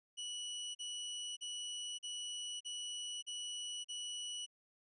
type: tone bursts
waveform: sawtooth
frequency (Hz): 2944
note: F#7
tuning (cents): -9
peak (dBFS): -38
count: 7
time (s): 0.17-4.464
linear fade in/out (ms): 20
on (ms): 580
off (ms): 39
effects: resampled to 24000 Hz